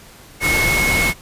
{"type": "tone in noise", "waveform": "sine", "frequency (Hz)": 2184, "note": "C#7", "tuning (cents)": -26, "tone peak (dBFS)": -16, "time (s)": [0.4, 1.14], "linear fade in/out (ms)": 50, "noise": "pink", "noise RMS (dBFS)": -20, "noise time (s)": [0.4, 1.14], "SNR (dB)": 1, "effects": ["pink hiss -43 dBFS RMS until 1.21 s", "resampled to 32000 Hz"]}